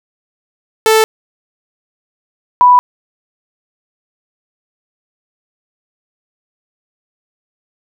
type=tone pair in turn; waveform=sawtooth / sine; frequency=440 / 987.8 Hz; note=A4 / B5; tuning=0 / 0 cents; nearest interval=octave + major second; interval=1400 cents; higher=second; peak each=-3 dBFS; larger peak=neither; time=0.86-1.04 / 2.61-2.79 s; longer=neither; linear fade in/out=0 ms; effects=none